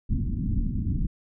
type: low-pass noise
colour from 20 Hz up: pink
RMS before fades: -26 dBFS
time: 0.09-1.07 s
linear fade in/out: 10 ms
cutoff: 270 Hz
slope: 48 dB/octave
effects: none